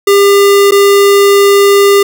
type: tone with dropouts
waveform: square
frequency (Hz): 400.7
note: G4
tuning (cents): +38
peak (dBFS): -4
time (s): 0.07-2.03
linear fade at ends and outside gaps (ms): 5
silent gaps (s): 0.71-0.719
effects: none